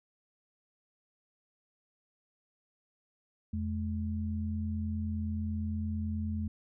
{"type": "tone pair together", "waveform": "sine", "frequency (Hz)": [85, 214.2], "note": ["F2", "A3"], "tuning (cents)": [-46, -46], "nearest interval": "octave + major third", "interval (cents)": 1600, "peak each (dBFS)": [-33, -35], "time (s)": [3.53, 6.48], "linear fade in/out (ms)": 5, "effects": []}